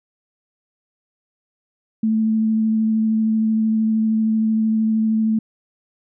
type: tone with vibrato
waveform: sine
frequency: 220 Hz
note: A3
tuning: in tune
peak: -15 dBFS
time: 2.03-5.39 s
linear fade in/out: 5 ms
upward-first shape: sine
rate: 13 Hz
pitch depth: 12 cents each way
effects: none